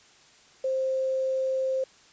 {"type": "tone with quantisation", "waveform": "sine", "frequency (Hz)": 526, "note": "C5", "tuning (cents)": 9, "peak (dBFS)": -24, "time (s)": [0.64, 1.84], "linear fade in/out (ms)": 5, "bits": 8, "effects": ["white hiss -56 dBFS RMS until 2.12 s", "resampled to 16000 Hz"]}